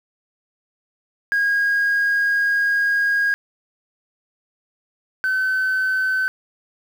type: tone pair in turn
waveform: sine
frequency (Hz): 1635 / 1524.6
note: G#6 / G6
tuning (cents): -28 / -49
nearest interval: minor second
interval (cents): 121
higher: first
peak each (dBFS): -14 / -16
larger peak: first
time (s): 1.32-3.34 / 5.24-6.28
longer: first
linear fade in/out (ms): 0
effects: tanh soft clip ceiling -14 dBFS + 7-bit